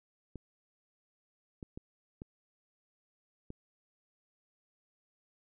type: clicks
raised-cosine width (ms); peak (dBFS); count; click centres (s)
3; -30; 5; 0.357 / 1.628 / 1.775 / 2.219 / 3.504
effects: none